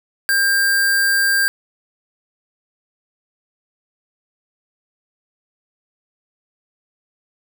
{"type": "tone with sample-and-hold", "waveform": "sine", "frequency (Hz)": 1600, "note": "G6", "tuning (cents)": 35, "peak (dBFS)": -13, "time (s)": [0.29, 1.48], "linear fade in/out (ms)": 0, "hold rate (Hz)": 6300, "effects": []}